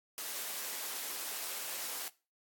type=high-pass noise; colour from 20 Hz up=white; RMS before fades=-40 dBFS; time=0.18-2.08 s; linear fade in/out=0 ms; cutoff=340 Hz; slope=12 dB/octave; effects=noise-tail reverb RT60 0.3 s tail -19 dB re dry + AAC 64 kbps